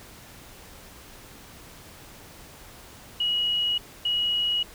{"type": "tone pair in turn", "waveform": "sine", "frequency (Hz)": [2906, 2906], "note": ["F#7", "F#7"], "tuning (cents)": [-32, -32], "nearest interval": "unison", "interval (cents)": 0, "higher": "neither", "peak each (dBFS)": -22, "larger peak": "neither", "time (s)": [[3.2, 3.78], [4.05, 4.63]], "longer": "neither", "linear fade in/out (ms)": 5, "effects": ["pink hiss -47 dBFS RMS until 4.74 s"]}